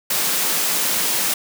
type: high-pass noise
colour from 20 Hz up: white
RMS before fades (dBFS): -20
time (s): 0.1-1.34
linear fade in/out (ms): 5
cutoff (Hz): 150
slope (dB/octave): 48
effects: none